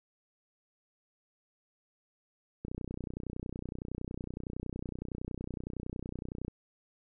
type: click train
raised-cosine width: 3 ms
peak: -25 dBFS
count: 119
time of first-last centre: 2.65-6.481 s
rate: 30.8 Hz
effects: none